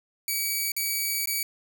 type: tone with dropouts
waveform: 5% pulse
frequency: 2281 Hz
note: C#7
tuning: 49 cents sharp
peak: -16 dBFS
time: 0.28-1.43 s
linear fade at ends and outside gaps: 2 ms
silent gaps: 0.719-0.765 / 1.258-1.273 s
effects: none